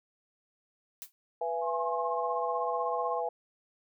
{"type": "noise with exponential decay", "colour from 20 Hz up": "blue", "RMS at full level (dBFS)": -37, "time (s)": [1.02, 1.12], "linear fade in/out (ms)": 0, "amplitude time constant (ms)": 21}
{"type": "chord", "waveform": "sine", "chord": "E major", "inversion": "second", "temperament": "equal with one note detuned", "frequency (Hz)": [493.9, 674.3, 830.6], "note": ["B4", "E5", "G#5"], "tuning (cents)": [0, 39, 0], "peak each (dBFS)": -34, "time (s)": [1.41, 3.29], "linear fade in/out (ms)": 5}
{"type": "tone with tremolo", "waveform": "sine", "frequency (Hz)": 1069, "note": "C6", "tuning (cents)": 37, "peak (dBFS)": -31, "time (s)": [1.61, 3.22], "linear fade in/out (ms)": 50, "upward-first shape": "sine", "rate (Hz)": 16, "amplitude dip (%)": 65}
{"effects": []}